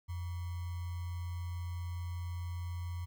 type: tone with sample-and-hold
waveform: sine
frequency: 87.31 Hz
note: F2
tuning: in tune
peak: -36 dBFS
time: 0.08-3.06 s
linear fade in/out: 20 ms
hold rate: 1050 Hz
effects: none